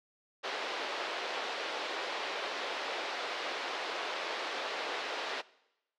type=band-pass noise; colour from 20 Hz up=pink; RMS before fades=-37 dBFS; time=0.43-5.42 s; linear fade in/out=20 ms; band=420 to 4400 Hz; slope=24 dB/octave; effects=noise-tail reverb RT60 0.9 s tail -21 dB re dry + MP3 96 kbps